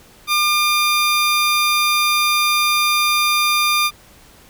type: tone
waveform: 15% pulse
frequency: 1200 Hz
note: D6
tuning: 37 cents sharp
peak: -8 dBFS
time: 0.27-3.91 s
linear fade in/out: 50 ms
effects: pink hiss -47 dBFS RMS until 4.49 s